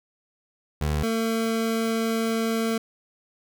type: tone pair in turn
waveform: 25% pulse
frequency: 75.3 / 225.6 Hz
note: D2 / A3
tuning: +44 / +44 cents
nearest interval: octave + perfect fifth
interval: 1900 cents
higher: second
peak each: -19 dBFS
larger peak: neither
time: 0.81-1.03 / 1.03-2.78 s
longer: second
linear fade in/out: 5 ms
effects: none